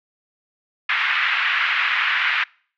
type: band-pass noise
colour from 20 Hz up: white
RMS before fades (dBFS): -20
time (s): 0.89-2.44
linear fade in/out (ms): 5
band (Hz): 1300 to 2600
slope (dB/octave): 24
effects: noise-tail reverb RT60 0.5 s tail -26 dB re dry + low-pass 4000 Hz 12 dB/octave